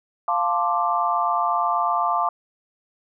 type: chord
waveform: sine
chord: D minor seventh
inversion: first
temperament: equal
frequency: 698.5 / 880 / 1046.5 / 1174.7 Hz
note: F5 / A5 / C6 / D6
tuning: 0 / 0 / 0 / 0 cents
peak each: -24 / -25 / -26 / -23 dBFS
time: 0.28-2.29 s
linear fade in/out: 2 ms
effects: none